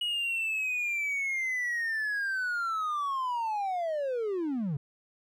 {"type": "linear sweep", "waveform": "triangle", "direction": "down", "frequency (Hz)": [2911, 130.3], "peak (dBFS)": -26, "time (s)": [0.01, 4.77], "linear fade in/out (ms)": 5, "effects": ["tanh soft clip ceiling -22 dBFS"]}